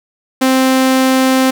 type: tone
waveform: sawtooth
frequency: 261.6 Hz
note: C4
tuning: in tune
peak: -5 dBFS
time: 0.41-1.51 s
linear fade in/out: 10 ms
effects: none